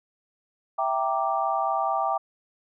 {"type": "chord", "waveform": "sine", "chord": "E half-diminished seventh", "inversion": "none", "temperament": "equal", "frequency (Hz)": [659.3, 784, 932.3, 1174.7], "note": ["E5", "G5", "Bb5", "D6"], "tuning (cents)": [0, 0, 0, 0], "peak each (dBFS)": [-29, -26, -31, -28], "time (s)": [0.78, 2.18], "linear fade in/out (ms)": 10, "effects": []}